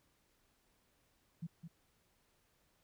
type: tone with echo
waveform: sine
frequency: 166.1 Hz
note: E3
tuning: 13 cents sharp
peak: -39 dBFS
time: 1.42-1.47 s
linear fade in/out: 10 ms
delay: 210 ms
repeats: 1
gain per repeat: -7 dB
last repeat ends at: 1.68 s
effects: pink hiss -75 dBFS RMS until 2.83 s